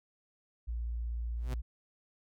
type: tone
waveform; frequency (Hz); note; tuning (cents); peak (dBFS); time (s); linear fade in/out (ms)
sine; 58.1; A#1; -5; -33; 0.67-1.62; 20
type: tone with exponential growth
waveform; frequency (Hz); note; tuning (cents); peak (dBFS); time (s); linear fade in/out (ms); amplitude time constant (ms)
sawtooth; 126.6; B2; +43; -32; 1.36-1.54; 5; 37
effects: none